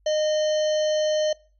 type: harmonic tone with a mistuned harmonic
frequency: 614 Hz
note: D#5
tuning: 23 cents flat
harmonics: 1 / 3 / 5 / 7 / 9 / 10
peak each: -20 / -39 / -34 / -37 / -44 / -37 dBFS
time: 0.06-1.33 s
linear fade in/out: 5 ms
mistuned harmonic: 7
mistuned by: -29 cents
effects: noise-tail reverb RT60 0.4 s tail -23 dB re dry + added 50 Hz sine -59 dBFS peak until 1.59 s